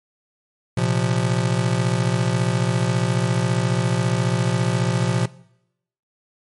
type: chord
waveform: square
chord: Bb suspended second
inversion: none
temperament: just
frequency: 116.54 / 131.11 / 174.81 Hz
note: Bb2 / C3 / F3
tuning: 0 / +4 / +2 cents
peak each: -23 dBFS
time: 0.77-5.26 s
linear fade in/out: 5 ms
effects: noise-tail reverb RT60 0.8 s tail -20 dB re dry + MP3 48 kbps